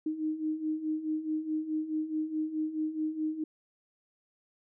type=beating tone pair; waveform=sine; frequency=308 / 312.7 Hz; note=D#4 / D#4; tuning=-17 / +9 cents; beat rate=4.7 Hz; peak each=-36 / -31 dBFS; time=0.06-3.44 s; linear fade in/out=5 ms; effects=none